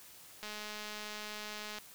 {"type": "click train", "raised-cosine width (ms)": 0.2, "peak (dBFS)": -26, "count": 287, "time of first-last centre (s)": [0.43, 1.785], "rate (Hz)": 211, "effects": ["white hiss -55 dBFS RMS until 1.94 s"]}